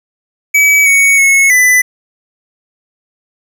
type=tone with pitch steps; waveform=square; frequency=2284 / 2230 / 2189 / 1998 Hz; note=D7 / C#7 / C#7 / B6; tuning=-49 / +10 / -22 / +20 cents; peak=-6 dBFS; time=0.54-1.82 s; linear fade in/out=10 ms; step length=320 ms; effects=none